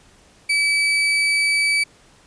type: tone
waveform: 35% pulse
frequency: 2296 Hz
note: D7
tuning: 40 cents flat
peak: -14 dBFS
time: 0.49-1.84 s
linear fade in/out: 10 ms
effects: pink hiss -52 dBFS RMS until 2.26 s + resampled to 22050 Hz